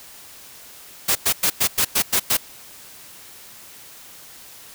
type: noise bursts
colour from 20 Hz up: white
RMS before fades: -18 dBFS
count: 8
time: 1.08-2.372 s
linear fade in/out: 10 ms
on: 74 ms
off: 100 ms
effects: white hiss -43 dBFS RMS until 4.74 s